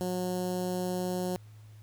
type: tone with notch filter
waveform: 15% pulse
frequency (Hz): 181.6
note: F#3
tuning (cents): -32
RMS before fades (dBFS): -32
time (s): 0.01-1.36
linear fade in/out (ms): 0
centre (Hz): 2100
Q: 0.51
effects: added 107 Hz sine -48 dBFS peak until 1.82 s + pink hiss -64 dBFS RMS until 1.82 s